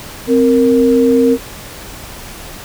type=tone pair together; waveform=sine; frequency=261.1 / 465.3 Hz; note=C4 / A#4; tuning=-3 / -3 cents; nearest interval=minor seventh; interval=1000 cents; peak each=-10 dBFS; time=0.27-1.38 s; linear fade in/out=50 ms; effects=pink hiss -31 dBFS RMS until 2.64 s